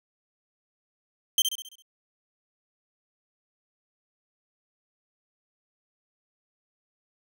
sawtooth tone with echo, 3136 Hz, G7, in tune, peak -15 dBFS, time 1.38-1.42 s, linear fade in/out 2 ms, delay 67 ms, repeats 6, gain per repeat -6 dB, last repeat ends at 1.822 s, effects none

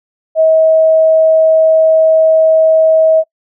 sine tone, 639 Hz, D#5, 46 cents sharp, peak -5 dBFS, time 0.35-3.24 s, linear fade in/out 50 ms, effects noise-tail reverb RT60 0.1 s tail -24 dB re dry

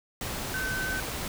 sine tone in noise, 1529 Hz, G6, 44 cents flat, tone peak -30 dBFS, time 0.54-1 s, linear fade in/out 2 ms, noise pink, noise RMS -34 dBFS, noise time 0.21-1.28 s, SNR +1 dB, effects none

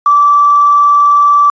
sine tone with quantisation, 1161 Hz, D6, 20 cents flat, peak -4 dBFS, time 0.06-1.5 s, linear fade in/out 2 ms, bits 5, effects resampled to 16000 Hz

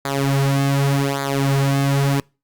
sawtooth tone with flanger, 138.59 Hz, C#3, in tune, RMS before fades -18 dBFS, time 0.05-2.2 s, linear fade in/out 2 ms, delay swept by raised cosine 0.35 to 5.15 ms, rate 0.86 Hz, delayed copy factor -0.8, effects noise-tail reverb RT60 0.3 s tail -26 dB re dry + Opus 48 kbps

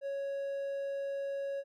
triangle tone, 554.4 Hz, C#5, in tune, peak -32 dBFS, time 0.01-1.64 s, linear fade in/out 50 ms, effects none

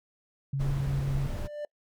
sine tone, 137.6 Hz, C#3, 12 cents flat, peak -27 dBFS, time 0.53-1.27 s, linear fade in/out 5 ms
brown noise, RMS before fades -33 dBFS, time 0.59-1.48 s, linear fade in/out 20 ms
triangle tone with exponential growth, 592 Hz, D5, 14 cents sharp, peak -29 dBFS, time 0.96-1.65 s, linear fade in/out 2 ms, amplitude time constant 150 ms
effects noise-tail reverb RT60 0.1 s tail -26 dB re dry

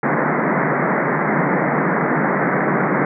pink band-pass noise, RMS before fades -18 dBFS, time 0.03-3.05 s, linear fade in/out 2 ms, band 140 to 2100 Hz, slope 96 dB/octave, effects none

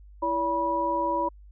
sine tone cluster, 332.2 / 571 / 973 Hz, E4 / D5 / B5, +13 / -49 / -26 cents, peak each -31 / -30 / -25 dBFS, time 0.22-1.29 s, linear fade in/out 10 ms, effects added 50 Hz sine -46 dBFS peak until 1.51 s

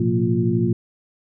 sine tone cluster, 112.3 / 124.9 / 175.6 / 229.9 / 349.8 Hz, A2 / B2 / F3 / A#3 / F4, +36 / +20 / +10 / -24 / +3 cents, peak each -23 dBFS, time 0-0.73 s, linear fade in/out 5 ms, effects none

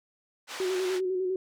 pink band-pass noise, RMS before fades -39 dBFS, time 0.47-1.01 s, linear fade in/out 50 ms, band 830 to 6600 Hz, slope 12 dB/octave
sine tone with vibrato, 371.2 Hz, F#4, 6 cents sharp, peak -26 dBFS, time 0.6-1.36 s, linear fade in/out 2 ms, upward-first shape square, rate 10 Hz, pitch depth 31 cents each way
effects none

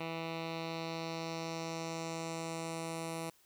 10% pulse tone with low-pass filter sweep, 164.1 Hz, E3, 8 cents flat, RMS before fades -40 dBFS, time 0-3.3 s, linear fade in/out 5 ms, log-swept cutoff 3100 to 11000 Hz, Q 2, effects white hiss -67 dBFS RMS until 3.45 s

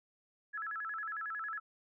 sine tone with vibrato, 1493 Hz, F#6, 15 cents sharp, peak -37 dBFS, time 0.53-1.6 s, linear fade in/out 20 ms, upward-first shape square, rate 11 Hz, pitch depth 210 cents each way, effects none

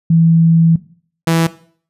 sine / sawtooth tone pair in turn, 164.81 / 164.81 Hz, E3 / E3, 0 / 0 cents, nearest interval unison, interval 0 cents, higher neither, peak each -7 dBFS, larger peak neither, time 0.1-0.76 / 1.27-1.47 s, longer first, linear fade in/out 5 ms, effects noise-tail reverb RT60 0.5 s tail -17 dB re dry + resampled to 32000 Hz

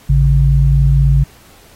sine tone pair together, 55.2 / 139.1 Hz, A1 / C#3, +6 / +6 cents, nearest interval octave + major third, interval 1600 cents, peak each -10 dBFS, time 0.09-1.24 s, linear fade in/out 10 ms, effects pink hiss -45 dBFS RMS until 1.75 s + AAC 48 kbps

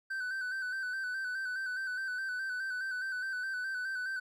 triangle tone with vibrato, 1526 Hz, G6, 47 cents flat, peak -32 dBFS, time 0.1-4.2 s, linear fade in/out 10 ms, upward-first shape square, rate 4.8 Hz, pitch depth 37 cents each way, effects none

